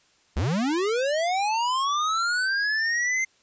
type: linear sweep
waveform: square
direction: up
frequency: 55.7 to 2093 Hz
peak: -23 dBFS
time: 0.36-3.25 s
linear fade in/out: 10 ms
effects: white hiss -62 dBFS RMS until 3.42 s + resampled to 16000 Hz